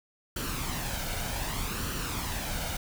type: noise with flanger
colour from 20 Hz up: pink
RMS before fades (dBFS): -33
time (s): 0.36-2.77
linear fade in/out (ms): 5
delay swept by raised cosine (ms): 0.68 to 1.37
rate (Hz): 0.65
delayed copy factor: +0.5
effects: none